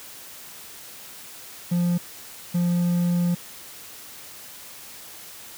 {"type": "tone bursts at uneven times", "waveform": "triangle", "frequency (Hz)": 174.7, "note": "F3", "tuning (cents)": 1, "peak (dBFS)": -17, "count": 2, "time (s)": [[1.71, 1.98], [2.54, 3.35]], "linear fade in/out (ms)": 10, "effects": ["white hiss -42 dBFS RMS until 5.57 s", "high-pass 60 Hz 12 dB/octave"]}